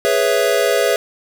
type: chord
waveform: square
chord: C# minor seventh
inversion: second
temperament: equal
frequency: 415.3 / 493.9 / 554.4 / 659.3 Hz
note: G#4 / B4 / C#5 / E5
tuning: 0 / 0 / 0 / 0 cents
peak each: -20 dBFS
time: 0.05-0.96 s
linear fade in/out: 0 ms
effects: none